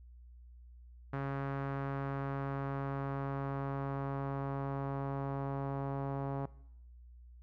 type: tone with low-pass filter sweep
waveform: sawtooth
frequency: 137.8 Hz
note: C#3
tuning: 10 cents flat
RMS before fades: -37 dBFS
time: 1.13-6.46 s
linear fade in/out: 5 ms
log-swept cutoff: 1500 to 910 Hz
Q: 1.7
effects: noise-tail reverb RT60 0.8 s tail -20 dB re dry + added 60 Hz sine -52 dBFS peak until 7.42 s